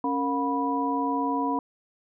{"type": "tone cluster", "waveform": "sine", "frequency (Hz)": [276.3, 461.5, 718, 981], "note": ["C#4", "A#4", "F5", "B5"], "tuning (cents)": [-6, -17, 48, -12], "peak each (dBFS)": [-27, -34, -33, -27], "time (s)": [0.04, 1.59], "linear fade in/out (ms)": 2, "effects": []}